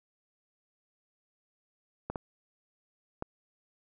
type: clicks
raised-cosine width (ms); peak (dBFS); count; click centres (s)
1; -20; 3; 2.1 / 2.158 / 3.224
effects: none